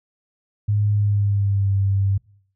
sine tone with pitch glide, 103.83 to 98.12 Hz, G#2 to G2, 0 to +2 cents, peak -16 dBFS, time 0.68-2.18 s, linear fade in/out 10 ms, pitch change -98 cents, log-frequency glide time 0.91-1.73 s, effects noise-tail reverb RT60 0.6 s tail -24 dB re dry

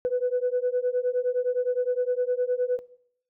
sine beating tone pair, 492.2 / 501.9 Hz, B4 / B4, -6 / +28 cents, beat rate 9.7 Hz, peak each -25 dBFS, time 0.05-2.79 s, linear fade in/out 0 ms, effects noise-tail reverb RT60 0.7 s tail -19 dB re dry + tanh soft clip ceiling -17 dBFS

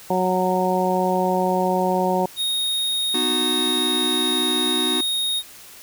harmonic tone, 184.2 Hz, F#3, 7 cents flat, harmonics 1 / 2 / 3 / 4 / 5, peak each -24 / -24 / -24 / -24 / -24 dBFS, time 0.1-2.26 s, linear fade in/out 5 ms
square tone, 3729 Hz, A#7, in tune, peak -21 dBFS, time 2.36-5.43 s, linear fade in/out 50 ms
square chord, B major, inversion none, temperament just, 246.9 / 308.7 / 370.4 Hz, B3 / D#4 / F#4, 0 / -14 / +2 cents, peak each -28 dBFS, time 3.14-5.01 s, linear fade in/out 5 ms
effects white hiss -43 dBFS RMS until 5.82 s

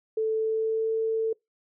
sine tone with pitch glide, 440 to 445.6 Hz, A4 to A4, 0 to +22 cents, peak -23 dBFS, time 0.17-1.33 s, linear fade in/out 5 ms, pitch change +22 cents, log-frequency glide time 0.35-0.94 s, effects noise-tail reverb RT60 0.2 s tail -26 dB re dry

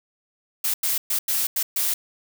blue noise bursts at uneven times, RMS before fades -23 dBFS, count 6, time 0.64-0.74 / 0.83-0.98 / 1.1-1.19 / 1.28-1.47 / 1.56-1.63 / 1.76-1.94 s, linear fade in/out 5 ms, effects none

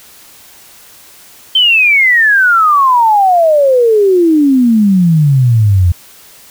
sine exponential sweep, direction down, 3136 to 84.6 Hz, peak -5 dBFS, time 1.55-5.92 s, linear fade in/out 5 ms, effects white hiss -39 dBFS RMS until 6.5 s

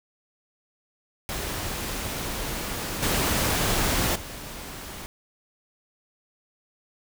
pink noise with level steps, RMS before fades -31 / -24 / -38 dBFS, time 1.29-5.06 s, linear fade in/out 0 ms, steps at 3.02 / 4.15 s, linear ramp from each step 10 ms, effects none

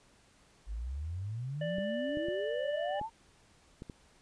sine exponential sweep, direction up, 49 to 932.3 Hz, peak -35 dBFS, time 0.66-3.1 s, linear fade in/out 50 ms
harmonic tone, 589 Hz, D5, 5 cents sharp, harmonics 1 / 3 / 5, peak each -34 / -44 / -48 dBFS, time 1.61-3 s, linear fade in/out 5 ms
clicks, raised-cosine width 3 ms, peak -30 dBFS, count 6, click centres 1.784 / 2.172 / 2.285 / 3.014 / 3.821 / 3.898 s
effects pink hiss -64 dBFS RMS until 4.21 s + resampled to 22050 Hz

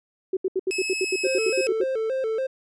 sine tone bursts, 376.8 Hz, F#4, 32 cents sharp, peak -20 dBFS, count 14, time 0.33-1.838 s, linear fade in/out 5 ms, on 39 ms, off 74 ms
sawtooth tone with pitch glide, 2584 to 2569 Hz, E7 to E7, -35 to -45 cents, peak -23 dBFS, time 0.71-1.67 s, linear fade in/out 0 ms, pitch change -10 cents, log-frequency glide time 0.98-1.26 s
triangle tone with vibrato, 483.2 Hz, B4, 38 cents flat, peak -21 dBFS, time 1.24-2.47 s, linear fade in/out 10 ms, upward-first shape square, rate 3.5 Hz, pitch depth 150 cents each way
effects resampled to 24000 Hz

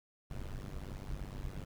brown noise with amplitude modulation, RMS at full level -38 dBFS, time 0.3-1.65 s, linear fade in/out 10 ms, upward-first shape sine, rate 97.4 Hz, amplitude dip 100%, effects none

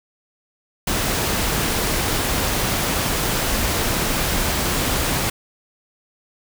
pink noise, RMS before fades -21 dBFS, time 0.87-5.3 s, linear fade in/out 5 ms, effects none

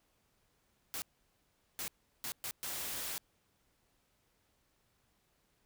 white noise bursts at uneven times, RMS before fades -40 dBFS, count 5, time 0.94-1.02 / 1.79-1.88 / 2.24-2.32 / 2.44-2.51 / 2.63-3.18 s, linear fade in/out 0 ms, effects pink hiss -75 dBFS RMS until 5.65 s

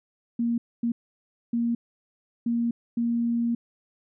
sine tone bursts at uneven times, 234.7 Hz, A#3, 12 cents sharp, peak -22 dBFS, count 5, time 0.39-0.58 / 0.83-0.92 / 1.53-1.75 / 2.46-2.71 / 2.97-3.55 s, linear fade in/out 5 ms, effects none

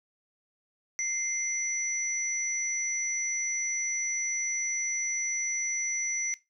sine tone pair together, 2093 / 5920 Hz, C7 / F#8, 0 / 0 cents, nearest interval octave + tritone, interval 1800 cents, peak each -33 / -29 dBFS, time 0.99-6.34 s, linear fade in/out 0 ms, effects noise-tail reverb RT60 0.2 s tail -17 dB re dry

